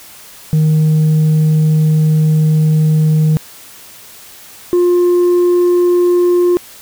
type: tone pair in turn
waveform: sine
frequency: 155.5 / 353.6 Hz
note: D#3 / F4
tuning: -1 / +22 cents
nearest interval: octave + major second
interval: 1423 cents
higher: second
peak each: -5 dBFS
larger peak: neither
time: 0.53-3.37 / 4.73-6.57 s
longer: first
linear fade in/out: 0 ms
effects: tanh soft clip ceiling -7 dBFS + white hiss -37 dBFS RMS until 6.81 s